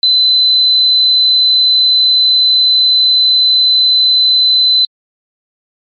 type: tone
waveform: sine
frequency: 4032 Hz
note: B7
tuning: 35 cents sharp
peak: -6 dBFS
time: 0.03-4.85 s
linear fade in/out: 2 ms
effects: MP3 48 kbps